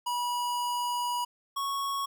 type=tone pair in turn; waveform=square; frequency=971 / 1106.5 Hz; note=B5 / C#6; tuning=-30 / -3 cents; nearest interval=major second; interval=227 cents; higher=second; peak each=-29 / -30 dBFS; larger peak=first; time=0.06-1.25 / 1.56-2.06 s; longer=first; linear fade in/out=10 ms; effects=none